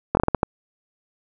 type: slowing click train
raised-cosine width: 1 ms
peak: -3 dBFS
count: 7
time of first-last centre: 0.15-0.432 s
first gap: 21 ms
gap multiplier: 1.32
effects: none